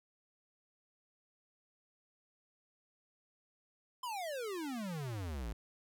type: exponential sweep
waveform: square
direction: down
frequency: 1046.5 to 50.7 Hz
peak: -39 dBFS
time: 4.03-5.53 s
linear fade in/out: 5 ms
effects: none